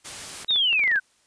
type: noise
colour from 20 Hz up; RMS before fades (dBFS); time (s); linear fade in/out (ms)
white; -36; 0.04-0.45; 20
type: clicks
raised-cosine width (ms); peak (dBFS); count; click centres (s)
0.3; -21; 9; 0.446 / 0.508 / 0.56 / 0.729 / 0.794 / 0.838 / 0.877 / 0.915 / 0.959
type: linear sweep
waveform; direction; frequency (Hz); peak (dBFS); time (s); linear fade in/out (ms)
sine; down; 3832 to 1480; -18; 0.48-1; 20
effects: white hiss -63 dBFS RMS until 1.26 s + resampled to 22050 Hz